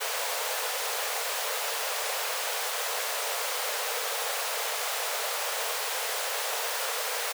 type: high-pass noise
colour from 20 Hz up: pink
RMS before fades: -31 dBFS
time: 0-7.33 s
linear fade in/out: 20 ms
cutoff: 440 Hz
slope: 96 dB/octave
effects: none